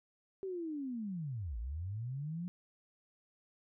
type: linear two-way sweep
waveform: sine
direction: down then up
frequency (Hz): 392 to 52.2 to 181.7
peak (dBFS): -37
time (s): 0.43-2.48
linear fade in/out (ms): 0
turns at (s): 1.58
effects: none